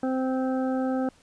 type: harmonic tone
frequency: 260.3 Hz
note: C4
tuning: 9 cents flat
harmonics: 1 / 2 / 3 / 5 / 6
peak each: -25 / -30 / -34 / -41 / -44 dBFS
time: 0.03-1.09 s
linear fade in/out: 2 ms
effects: pink hiss -59 dBFS RMS until 1.22 s + resampled to 22050 Hz